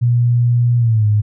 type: tone with pitch glide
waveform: sine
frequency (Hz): 120.4 to 105.42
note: B2 to G#2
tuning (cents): -44 to +26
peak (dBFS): -10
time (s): 0.01-1.22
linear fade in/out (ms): 20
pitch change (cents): -230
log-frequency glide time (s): 0.78-1.06
effects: none